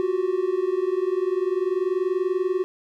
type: tone pair together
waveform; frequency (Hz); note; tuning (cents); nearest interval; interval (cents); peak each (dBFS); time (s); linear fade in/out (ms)
triangle; 360 / 380.3; F#4 / F#4; -47 / +48; minor second; 95; -22 / -22; 0-2.64; 0
effects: none